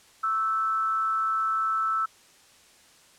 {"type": "tone with frequency modulation", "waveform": "sine", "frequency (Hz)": 1318.5, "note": "E6", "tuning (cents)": 0, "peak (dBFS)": -23, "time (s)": [0.23, 2.06], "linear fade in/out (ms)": 10, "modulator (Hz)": 205, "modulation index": 0.34, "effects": ["white hiss -56 dBFS RMS until 3.18 s", "low-pass 9000 Hz 12 dB/octave"]}